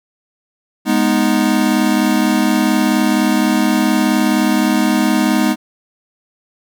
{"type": "chord", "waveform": "square", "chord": "G# minor", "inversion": "none", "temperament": "equal", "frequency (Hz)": [207.7, 246.9, 311.1], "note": ["G#3", "B3", "D#4"], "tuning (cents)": [0, 0, 0], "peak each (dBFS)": -17, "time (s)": [0.85, 5.56], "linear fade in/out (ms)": 50, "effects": []}